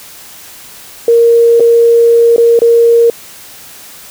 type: tone with dropouts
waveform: sine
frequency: 466.4 Hz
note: A#4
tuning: 1 cent sharp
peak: -3 dBFS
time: 1.08-3.1 s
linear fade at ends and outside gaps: 2 ms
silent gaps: 1.598-1.604 / 2.363-2.38 / 2.591-2.618 s
effects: white hiss -33 dBFS RMS until 4.1 s